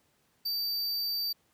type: tone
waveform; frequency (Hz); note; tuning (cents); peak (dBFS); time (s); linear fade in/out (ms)
square; 4639; D8; -22; -30; 0.45-1.33; 10
effects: pink hiss -70 dBFS RMS until 1.53 s + high-pass 80 Hz 12 dB/octave